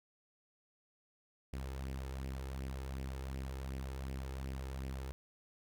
sawtooth tone with flanger, 66.4 Hz, C2, 26 cents sharp, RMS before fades -42 dBFS, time 1.53-5.12 s, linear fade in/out 0 ms, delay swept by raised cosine 0.37 to 2.37 ms, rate 2.7 Hz, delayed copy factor +0.5, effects none

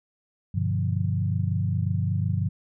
sine chord, G dominant seventh, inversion none, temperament equal, 98 / 123.47 / 146.83 / 174.61 Hz, G2 / B2 / D3 / F3, 0 / 0 / 0 / 0 cents, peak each -25 / -29 / -30 / -30 dBFS, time 0.54-2.49 s, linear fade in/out 10 ms, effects none

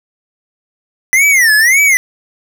square tone with vibrato, 1975.5 Hz, B6, in tune, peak -7 dBFS, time 1.13-1.97 s, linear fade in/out 0 ms, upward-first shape sine, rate 1.8 Hz, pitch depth 260 cents each way, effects none

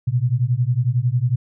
sine beating tone pair, 117.8 / 128.8 Hz, A#2 / C3, +19 / -27 cents, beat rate 11 Hz, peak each -19 dBFS, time 0.07-1.36 s, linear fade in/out 10 ms, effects none

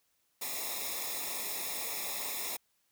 white noise with comb filter, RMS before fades -37 dBFS, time 0.41-2.57 s, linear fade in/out 10 ms, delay 0.66 ms, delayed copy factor -0.95, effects white hiss -75 dBFS RMS until 2.91 s

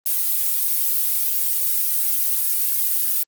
violet noise with flanger, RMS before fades -20 dBFS, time 0.06-3.23 s, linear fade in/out 2 ms, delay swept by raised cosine 1.8 to 2.4 ms, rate 1.5 Hz, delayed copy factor +0.85, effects Opus 32 kbps

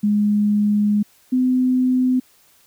sine tone pair in turn, 207.7 / 254.5 Hz, G#3 / C4, 0 / -48 cents, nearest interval major third, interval 352 cents, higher second, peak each -14 dBFS, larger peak neither, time 0.03-1.03 / 1.32-2.2 s, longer first, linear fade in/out 10 ms, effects white hiss -55 dBFS RMS until 2.66 s

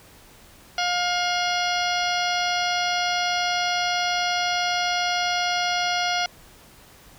harmonic tone with a mistuned harmonic, 710 Hz, F5, 28 cents sharp, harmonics 1 / 2 / 3 / 4 / 5 / 6 / 7 / 8, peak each -25 / -28 / -30 / -31 / -32 / -33 / -33 / -34 dBFS, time 0.78-6.26 s, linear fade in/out 2 ms, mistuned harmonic 5, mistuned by -94 cents, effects pink hiss -50 dBFS RMS until 7.18 s

